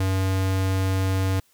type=tone; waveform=square; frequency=95.1 Hz; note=F#2; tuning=48 cents sharp; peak=-21 dBFS; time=0-1.4 s; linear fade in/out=5 ms; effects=white hiss -62 dBFS RMS until 1.53 s